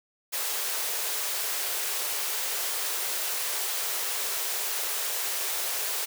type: high-pass noise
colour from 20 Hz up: white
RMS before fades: -30 dBFS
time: 0.32-6.06 s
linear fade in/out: 20 ms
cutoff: 360 Hz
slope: 96 dB/octave
effects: none